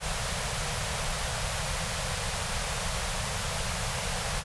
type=band-stop noise; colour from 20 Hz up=pink; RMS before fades=-31 dBFS; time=0-4.44 s; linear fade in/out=50 ms; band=190 to 470 Hz; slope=48 dB/octave; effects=resampled to 24000 Hz